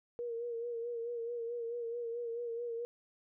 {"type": "tone with vibrato", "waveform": "sine", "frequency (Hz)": 470, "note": "A#4", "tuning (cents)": 14, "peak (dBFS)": -36, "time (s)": [0.19, 2.85], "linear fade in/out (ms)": 0, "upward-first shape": "sine", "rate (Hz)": 4.6, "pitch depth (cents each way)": 43, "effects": []}